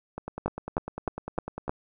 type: two click trains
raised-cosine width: 1 ms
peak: -13 / -20 dBFS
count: 5 / 16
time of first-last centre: 0.46-1.695 / 0.18-1.68 s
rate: 3.24 / 10 Hz
effects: none